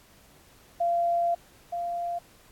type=tone pair in turn; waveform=sine; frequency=688 / 693.2 Hz; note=F5 / F5; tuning=-26 / -13 cents; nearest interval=unison; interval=13 cents; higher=second; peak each=-22 / -28 dBFS; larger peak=first; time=0.8-1.35 / 1.72-2.19 s; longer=first; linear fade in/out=10 ms; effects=pink hiss -57 dBFS RMS until 2.51 s + AAC 64 kbps